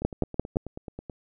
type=two click trains; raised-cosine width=2 ms; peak=-23 / -9 dBFS; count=11 / 4; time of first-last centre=0.02-1.098 / 0.05-0.569 s; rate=9.28 / 5.78 Hz; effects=none